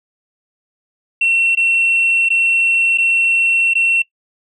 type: tone with dropouts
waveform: sine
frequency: 2714 Hz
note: E7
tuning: 50 cents sharp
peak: -10 dBFS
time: 1.21-4.02 s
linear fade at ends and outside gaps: 5 ms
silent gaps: 1.551-1.571 / 2.288-2.302 / 2.975-2.983 / 3.736-3.752 s
effects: noise-tail reverb RT60 0.1 s tail -19 dB re dry + tanh soft clip ceiling -8 dBFS